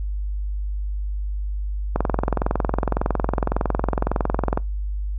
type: click train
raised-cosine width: 1 ms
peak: -6 dBFS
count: 58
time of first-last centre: 1.96-4.575 s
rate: 21.8 Hz
effects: noise-tail reverb RT60 0.2 s tail -24 dB re dry + added 50 Hz sine -23 dBFS peak until 5.18 s